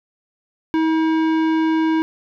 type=tone with tanh clipping; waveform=sine; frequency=320 Hz; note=D#4; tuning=49 cents sharp; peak=-17 dBFS; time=0.74-2.02 s; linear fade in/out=0 ms; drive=16 dB; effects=none